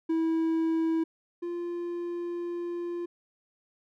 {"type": "tone pair in turn", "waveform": "triangle", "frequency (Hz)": [325.4, 346.8], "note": ["E4", "F4"], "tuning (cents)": [-22, -12], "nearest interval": "minor second", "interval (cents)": 110, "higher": "second", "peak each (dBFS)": [-22, -29], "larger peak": "first", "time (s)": [[0.09, 1.04], [1.42, 3.06]], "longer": "second", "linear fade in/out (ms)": 10, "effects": []}